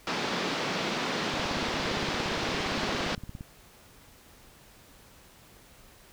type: band-pass noise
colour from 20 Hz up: pink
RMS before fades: -31 dBFS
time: 0.07-3.15 s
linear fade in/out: 2 ms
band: 170 to 5100 Hz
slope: 24 dB/octave
type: click train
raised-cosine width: 5 ms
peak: -27 dBFS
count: 37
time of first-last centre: 1.34-3.409 s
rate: 17.4 Hz
effects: pink hiss -55 dBFS RMS until 6.12 s